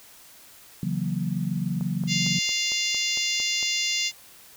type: chord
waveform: sine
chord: F# dominant seventh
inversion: second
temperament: equal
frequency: 138.59 / 164.81 / 185 / 233.1 Hz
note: C#3 / E3 / F#3 / A#3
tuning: 0 / 0 / 0 / 0 cents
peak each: -31 / -29 / -28 / -34 dBFS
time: 0.83-2.39 s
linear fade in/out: 2 ms
type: click train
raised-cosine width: 1 ms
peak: -28 dBFS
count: 9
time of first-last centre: 1.81-3.628 s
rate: 4.4 Hz
type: harmonic tone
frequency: 698.5 Hz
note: F5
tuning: in tune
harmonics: 3 / 4 / 5 / 6 / 7 / 8 / 9 / 10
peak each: -31 / -29 / -31 / -34 / -30 / -35 / -34 / -34 dBFS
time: 2.07-4.12 s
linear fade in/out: 50 ms
effects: white hiss -50 dBFS RMS until 4.56 s